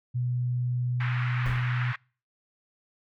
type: tone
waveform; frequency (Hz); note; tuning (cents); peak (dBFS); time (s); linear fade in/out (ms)
sine; 123.47; B2; 0; -25; 0.14-1.93; 20
type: band-pass noise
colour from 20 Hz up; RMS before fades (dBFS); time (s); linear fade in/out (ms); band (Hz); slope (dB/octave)
white; -36; 1-1.96; 5; 1100 to 2100; 24
type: noise with exponential decay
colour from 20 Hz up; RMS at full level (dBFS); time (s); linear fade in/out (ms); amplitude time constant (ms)
brown; -31; 1.46-1.82; 0; 77
effects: noise-tail reverb RT60 0.4 s tail -26 dB re dry